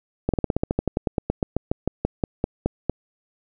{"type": "slowing click train", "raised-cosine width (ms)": 2, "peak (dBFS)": -7, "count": 23, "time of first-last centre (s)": [0.29, 2.896], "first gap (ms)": 47, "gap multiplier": 1.08, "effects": []}